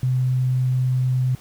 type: tone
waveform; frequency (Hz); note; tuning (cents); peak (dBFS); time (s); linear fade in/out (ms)
sine; 127.9; C3; -39; -17; 0.03-1.35; 2
effects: pink hiss -48 dBFS RMS until 1.4 s